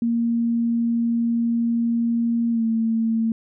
sine tone with pitch glide, 233.1 to 225.6 Hz, A#3 to A3, 0 to +44 cents, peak -18 dBFS, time 0.02-3.32 s, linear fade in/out 2 ms, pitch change -56 cents, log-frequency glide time 2.51-2.63 s, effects none

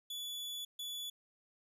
40% pulse tone bursts at uneven times, 3435 Hz, A7, 42 cents flat, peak -39 dBFS, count 2, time 0.1-0.65 / 0.79-1.1 s, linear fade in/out 5 ms, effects none

